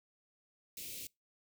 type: band-stop noise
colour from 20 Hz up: white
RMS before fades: -45 dBFS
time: 0.77-1.07 s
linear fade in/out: 2 ms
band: 540 to 2200 Hz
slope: 48 dB/octave
effects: noise-tail reverb RT60 0.2 s tail -24 dB re dry